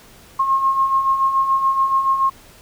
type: beating tone pair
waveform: sine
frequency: 1070 / 1077 Hz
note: C6 / C6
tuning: +38 / +50 cents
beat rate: 7 Hz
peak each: -23 / -15 dBFS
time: 0.39-2.3 s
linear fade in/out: 10 ms
effects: pink hiss -46 dBFS RMS until 2.61 s